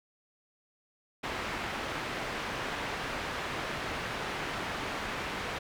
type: low-pass noise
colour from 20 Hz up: white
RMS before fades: -36 dBFS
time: 1.23-5.59 s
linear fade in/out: 10 ms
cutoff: 2000 Hz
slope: 12 dB/octave
effects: none